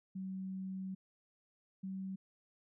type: tone pair in turn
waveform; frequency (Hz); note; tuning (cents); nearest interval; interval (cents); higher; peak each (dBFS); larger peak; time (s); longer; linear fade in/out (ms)
sine; 189.5 / 190.93; F#3 / G3; +42 / -45; unison; 13; second; -39 / -39; neither; 0.15-0.95 / 1.83-2.16; first; 10
effects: none